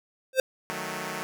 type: tone with exponential growth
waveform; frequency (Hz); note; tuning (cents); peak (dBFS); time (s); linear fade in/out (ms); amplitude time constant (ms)
square; 523.3; C5; 0; -15; 0.33-0.4; 2; 15
type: chord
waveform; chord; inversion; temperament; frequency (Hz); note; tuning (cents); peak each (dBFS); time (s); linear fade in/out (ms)
5% pulse; D# diminished; none; equal; 155.56 / 185 / 220; D#3 / F#3 / A3; 0 / 0 / 0; -26 / -25 / -25; 0.7-1.23; 0
effects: none